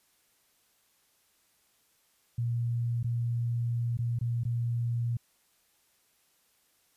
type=tone with dropouts; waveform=sine; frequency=118.4 Hz; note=A#2; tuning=27 cents sharp; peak=-27 dBFS; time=2.38-5.17 s; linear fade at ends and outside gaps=5 ms; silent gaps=3.03-3.043 / 3.972-3.988 / 4.189-4.211 / 4.436-4.451 s; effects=white hiss -69 dBFS RMS until 6.96 s + resampled to 32000 Hz